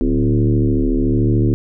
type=tone with frequency modulation; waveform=sine; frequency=110 Hz; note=A2; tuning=in tune; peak=-12 dBFS; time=0.01-1.54 s; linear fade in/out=0 ms; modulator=73.7 Hz; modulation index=3.6; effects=none